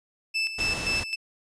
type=tone with tremolo; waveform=30% pulse; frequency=2637 Hz; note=E7; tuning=in tune; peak=-21 dBFS; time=0.34-1.16 s; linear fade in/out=20 ms; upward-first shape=square; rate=3.8 Hz; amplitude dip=65%
type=noise; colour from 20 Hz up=pink; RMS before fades=-33 dBFS; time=0.58-1.04 s; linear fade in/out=10 ms
effects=resampled to 22050 Hz